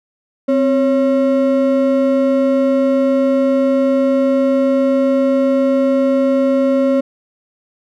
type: ring-modulated tone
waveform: triangle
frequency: 406.2 Hz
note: G#4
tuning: 38 cents flat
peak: -6 dBFS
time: 0.48-7.01 s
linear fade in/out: 10 ms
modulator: 145 Hz
effects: none